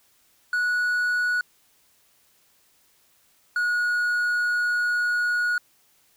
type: tone pair in turn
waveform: triangle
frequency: 1466 / 1451.7 Hz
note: F#6 / F#6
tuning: -16 / -33 cents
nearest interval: unison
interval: 17 cents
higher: first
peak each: -19 dBFS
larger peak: neither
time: 0.53-1.41 / 3.56-5.58 s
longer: second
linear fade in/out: 2 ms
effects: white hiss -62 dBFS RMS until 6.16 s